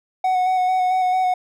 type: tone with vibrato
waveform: triangle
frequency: 740 Hz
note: F#5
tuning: in tune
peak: -14 dBFS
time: 0.24-1.34 s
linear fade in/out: 5 ms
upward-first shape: square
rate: 4.5 Hz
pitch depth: 16 cents each way
effects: none